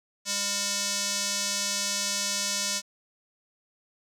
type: tone with band-pass filter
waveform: square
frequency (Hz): 201.1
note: G3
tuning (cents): +44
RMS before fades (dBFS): -29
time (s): 0.25-2.82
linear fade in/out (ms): 50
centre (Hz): 6000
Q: 2
effects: none